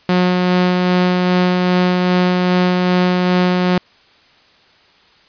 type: tone with tremolo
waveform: sawtooth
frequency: 180.8 Hz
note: F#3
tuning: 40 cents flat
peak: -7 dBFS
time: 0.09-3.78 s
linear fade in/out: 2 ms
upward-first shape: sine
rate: 2.5 Hz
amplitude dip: 25%
effects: white hiss -50 dBFS RMS until 5.28 s + resampled to 11025 Hz